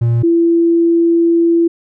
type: tone pair in turn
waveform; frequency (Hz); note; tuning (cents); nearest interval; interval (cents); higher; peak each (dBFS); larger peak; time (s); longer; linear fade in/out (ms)
triangle / sine; 117.5 / 336.6; A#2 / E4; +14 / +36; octave + tritone; 1822; second; -8; neither; 0.01-0.23 / 0.23-1.68; second; 10
effects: none